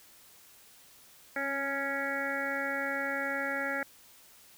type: harmonic tone with a mistuned harmonic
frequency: 277.2 Hz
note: C#4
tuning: in tune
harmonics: 1 / 2 / 3 / 5 / 6 / 7 / 8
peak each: -40 / -37 / -41 / -38 / -36 / -37 / -41 dBFS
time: 1.36-3.83 s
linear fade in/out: 2 ms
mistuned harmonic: 1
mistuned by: -22 cents
effects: white hiss -57 dBFS RMS until 4.57 s